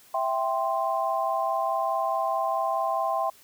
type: chord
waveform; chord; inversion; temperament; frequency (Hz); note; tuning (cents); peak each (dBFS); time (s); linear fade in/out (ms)
sine; C major; first; equal; 659.3 / 784 / 1046.5; E5 / G5 / C6; 0 / 0 / 0; -28; 0.14-3.3; 5
effects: white hiss -55 dBFS RMS until 3.43 s